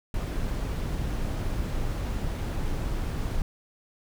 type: noise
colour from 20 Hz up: brown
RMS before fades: -29 dBFS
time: 0.14-3.42 s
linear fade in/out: 2 ms
effects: none